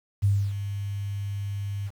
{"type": "tone with ADSR envelope", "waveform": "sine", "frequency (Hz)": 100, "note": "G2", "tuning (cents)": 35, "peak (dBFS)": -17, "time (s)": [0.22, 1.91], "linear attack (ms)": 23, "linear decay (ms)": 280, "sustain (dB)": -11, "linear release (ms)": 45, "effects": ["8-bit"]}